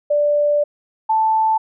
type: tone pair in turn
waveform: sine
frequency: 587.3 / 880 Hz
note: D5 / A5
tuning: 0 / 0 cents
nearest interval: perfect fifth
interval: 700 cents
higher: second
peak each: -13 dBFS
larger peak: neither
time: 0.1-0.64 / 1.09-1.58 s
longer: first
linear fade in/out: 10 ms
effects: none